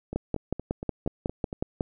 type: two click trains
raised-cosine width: 2 ms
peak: -13 / -20 dBFS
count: 10 / 7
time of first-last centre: 0.16-1.808 / 0.13-1.529 s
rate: 5.46 / 4.29 Hz
effects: none